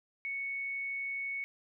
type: tone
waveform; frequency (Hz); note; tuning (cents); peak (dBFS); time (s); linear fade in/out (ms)
sine; 2217; C#7; 0; -34; 0.25-1.44; 0
effects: none